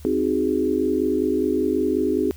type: chord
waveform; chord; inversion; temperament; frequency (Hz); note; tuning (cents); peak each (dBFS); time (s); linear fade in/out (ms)
sine; Ab dominant seventh; first; equal; 261.6 / 311.1 / 370 / 415.3; C4 / Eb4 / Gb4 / Ab4; 0 / 0 / 0 / 0; -24; 0.05-2.31; 0
effects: added 77 Hz sine -39 dBFS peak until 2.36 s + white hiss -51 dBFS RMS until 2.36 s